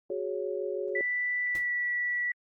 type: chord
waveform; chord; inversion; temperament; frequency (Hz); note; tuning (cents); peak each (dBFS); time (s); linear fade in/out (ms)
sine; F# suspended second; none; just; 370 / 416.2 / 555; F#4 / G#4 / C#5; 0 / +4 / +2; -34 / -34 / -35; 0.1-1.01; 2
type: tone with pitch glide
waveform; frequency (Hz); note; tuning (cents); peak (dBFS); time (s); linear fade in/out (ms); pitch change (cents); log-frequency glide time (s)
sine; 1975.5 to 1950.6; B6 to B6; 0 to -22; -27; 0.95-2.32; 5; -22; 1.44-1.72
type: noise with exponential decay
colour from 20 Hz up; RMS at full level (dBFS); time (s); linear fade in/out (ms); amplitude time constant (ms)
pink; -41; 1.55-1.68; 2; 28
effects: Opus 48 kbps